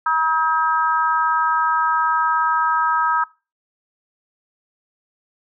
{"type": "harmonic tone", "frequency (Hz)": 319.1, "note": "D#4", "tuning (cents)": 44, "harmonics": [3, 4, 5], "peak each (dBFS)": [-19, -18, -24], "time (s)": [0.06, 3.24], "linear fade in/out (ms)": 5, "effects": ["noise-tail reverb RT60 0.3 s tail -22 dB re dry"]}